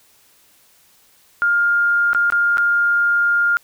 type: tone with dropouts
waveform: sine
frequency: 1408 Hz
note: F6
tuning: 14 cents sharp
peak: -13 dBFS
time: 1.42-3.57 s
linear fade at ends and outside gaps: 0 ms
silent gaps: 2.132-2.148 / 2.301-2.323 / 2.572-2.581 s
effects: white hiss -54 dBFS RMS until 3.63 s